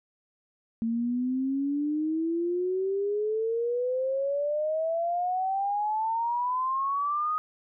sine exponential sweep, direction up, 225.2 to 1256 Hz, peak -25 dBFS, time 0.82-7.38 s, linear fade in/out 0 ms, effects none

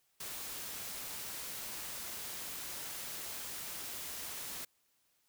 white noise, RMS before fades -43 dBFS, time 0.2-4.65 s, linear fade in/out 5 ms, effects white hiss -75 dBFS RMS until 5.28 s

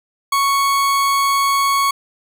40% pulse tone, 1109 Hz, C#6, in tune, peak -13 dBFS, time 0.32-1.91 s, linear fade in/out 5 ms, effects none

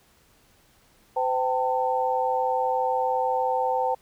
sine tone cluster, 511 / 777 / 897 Hz, C5 / G5 / A5, -41 / -16 / +33 cents, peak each -26 dBFS, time 1.16-3.95 s, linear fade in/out 10 ms, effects pink hiss -60 dBFS RMS until 4.01 s

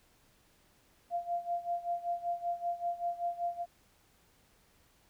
sine tone with tremolo, 694 Hz, F5, 11 cents flat, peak -29 dBFS, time 1.1-3.66 s, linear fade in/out 50 ms, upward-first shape sine, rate 5.2 Hz, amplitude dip 85%, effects pink hiss -67 dBFS RMS until 5.09 s

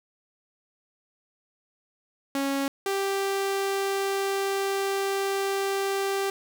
sawtooth tone pair in turn, 275.6 / 392.4 Hz, C#4 / G4, -10 / +2 cents, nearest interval tritone, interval 612 cents, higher second, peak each -21 dBFS, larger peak neither, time 2.35-2.68 / 2.86-6.3 s, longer second, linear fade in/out 2 ms, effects 10-bit

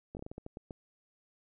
slowing click train, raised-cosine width 2 ms, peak -29 dBFS, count 10, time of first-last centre 0.15-0.708 s, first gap 19 ms, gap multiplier 1.28, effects none

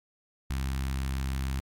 sawtooth tone with notch filter, 66.6 Hz, C2, 31 cents sharp, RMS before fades -31 dBFS, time 0.5-1.6 s, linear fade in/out 0 ms, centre 500 Hz, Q 0.51, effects AAC 64 kbps

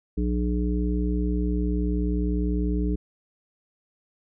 harmonic tone, 60.2 Hz, B1, 44 cents flat, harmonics 1 / 3 / 5 / 7, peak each -24 / -28 / -29 / -34 dBFS, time 0.17-2.96 s, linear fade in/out 10 ms, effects none

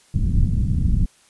pink low-pass noise, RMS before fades -18 dBFS, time 0.14-1.06 s, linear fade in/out 10 ms, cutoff 190 Hz, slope 24 dB/octave, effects white hiss -55 dBFS RMS until 1.29 s + resampled to 24000 Hz

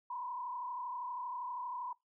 sine tone with frequency modulation, 983 Hz, B5, 8 cents flat, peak -38 dBFS, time 0.1-1.93 s, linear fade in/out 5 ms, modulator 32.6 Hz, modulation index 1.3, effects noise-tail reverb RT60 0.2 s tail -23 dB re dry

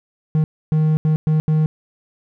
triangle tone bursts at uneven times, 155.56 Hz, D#3, in tune, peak -11 dBFS, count 5, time 0.35-0.44 / 0.72-0.97 / 1.05-1.16 / 1.27-1.4 / 1.48-1.66 s, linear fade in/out 0 ms, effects none

